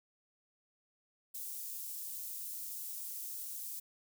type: high-pass noise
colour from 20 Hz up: white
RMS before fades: -43 dBFS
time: 1.34-3.8 s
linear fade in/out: 10 ms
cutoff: 8700 Hz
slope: 12 dB/octave
effects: none